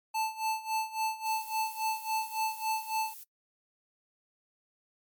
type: tone with tremolo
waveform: square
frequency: 880 Hz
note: A5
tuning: in tune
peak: -28 dBFS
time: 0.14-3.14 s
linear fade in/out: 10 ms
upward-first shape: sine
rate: 3.6 Hz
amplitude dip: 85%
type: noise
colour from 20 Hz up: violet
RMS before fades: -46 dBFS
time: 1.25-3.24 s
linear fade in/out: 10 ms
effects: noise-tail reverb RT60 0.1 s tail -22 dB re dry + MP3 96 kbps